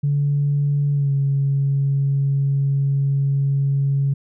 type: tone with pitch glide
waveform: sine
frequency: 143.5 to 138.77 Hz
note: D3 to C#3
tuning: -40 to +2 cents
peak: -15 dBFS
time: 0.03-4.14 s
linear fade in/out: 10 ms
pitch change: -58 cents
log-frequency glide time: 0.93-1.12 s
effects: tanh soft clip ceiling -11 dBFS